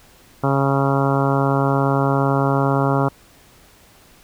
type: harmonic tone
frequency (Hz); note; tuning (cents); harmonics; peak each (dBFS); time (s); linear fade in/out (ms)
137.6; C#3; -12; 1 / 2 / 3 / 4 / 5 / 6 / 7 / 8 / 9 / 10; -19 / -22 / -24 / -25 / -26 / -27 / -27 / -28 / -29 / -29; 0.43-3.09; 10
effects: pink hiss -50 dBFS RMS until 4.23 s